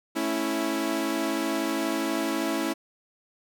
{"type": "chord", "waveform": "sawtooth", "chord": "A major", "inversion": "none", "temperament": "equal with one note detuned", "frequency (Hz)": [220.8, 277.2, 329.6], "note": ["A3", "C#4", "E4"], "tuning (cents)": [6, 0, 0], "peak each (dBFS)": [-30, -26, -24], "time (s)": [0.15, 2.74], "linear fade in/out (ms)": 20, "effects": []}